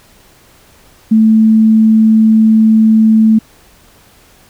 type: tone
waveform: sine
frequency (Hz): 220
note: A3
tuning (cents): 0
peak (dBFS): -4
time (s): 1.11-3.39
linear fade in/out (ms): 10
effects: pink hiss -45 dBFS RMS until 4.49 s